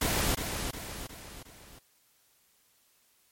pink noise with echo, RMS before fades -28 dBFS, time 0.01-0.35 s, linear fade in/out 5 ms, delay 360 ms, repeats 4, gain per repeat -6 dB, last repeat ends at 1.79 s, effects white hiss -67 dBFS RMS until 3.31 s + MP3 64 kbps

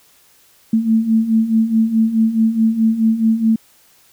sine beating tone pair, 220 / 224.7 Hz, A3 / A3, 0 / +37 cents, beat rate 4.7 Hz, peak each -18 / -13 dBFS, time 0.73-3.56 s, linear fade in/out 5 ms, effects white hiss -52 dBFS RMS until 4.12 s

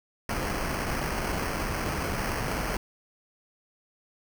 pink noise with sample-and-hold, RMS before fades -30 dBFS, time 0.29-2.77 s, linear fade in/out 2 ms, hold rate 3675 Hz, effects none

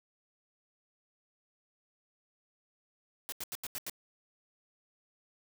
white noise bursts, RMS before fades -39 dBFS, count 6, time 3.29-3.897 s, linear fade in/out 0 ms, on 32 ms, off 83 ms, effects none

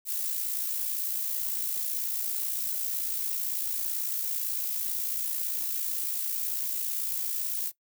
violet noise with amplitude modulation, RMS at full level -29 dBFS, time 0.05-7.72 s, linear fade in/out 50 ms, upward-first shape sine, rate 58 Hz, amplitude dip 45%, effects noise-tail reverb RT60 0.1 s tail -18 dB re dry

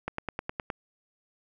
click train, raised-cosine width 0.5 ms, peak -16 dBFS, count 7, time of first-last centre 0.08-0.702 s, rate 9.65 Hz, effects none

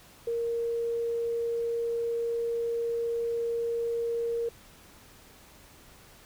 sine tone, 466.2 Hz, A#4, in tune, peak -27 dBFS, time 0.27-4.49 s, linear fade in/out 5 ms, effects pink hiss -54 dBFS RMS until 6.25 s

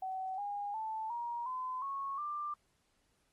sine tone with pitch steps, 756 / 815 / 878.5 / 947 / 1020.9 / 1100.5 / 1186.3 Hz, F#5 / G#5 / A5 / A#5 / C6 / C#6 / D6, +37 / -33 / -3 / +27 / -43 / -13 / +17 cents, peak -36 dBFS, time 0.02-2.54 s, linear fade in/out 5 ms, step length 360 ms, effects pink hiss -75 dBFS RMS until 3.32 s + Opus 32 kbps

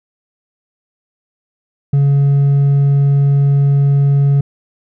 sine tone with hard clipping, 140.4 Hz, C#3, 22 cents sharp, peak -9 dBFS, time 1.93-4.41 s, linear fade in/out 5 ms, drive 2 dB, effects none

